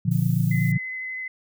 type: chord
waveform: sine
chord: Bb major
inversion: none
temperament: equal with one note detuned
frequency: 118.51 / 146.83 / 174.61 Hz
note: Bb2 / D3 / F3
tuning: +29 / 0 / 0 cents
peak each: -23 dBFS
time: 0.05-0.78 s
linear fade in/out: 10 ms
type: noise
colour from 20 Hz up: violet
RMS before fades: -41 dBFS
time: 0.11-0.72 s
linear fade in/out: 5 ms
type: tone with vibrato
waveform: sine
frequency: 2036 Hz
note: C7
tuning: 48 cents flat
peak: -29 dBFS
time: 0.51-1.28 s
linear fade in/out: 5 ms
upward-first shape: sine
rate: 12 Hz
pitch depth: 10 cents each way
effects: none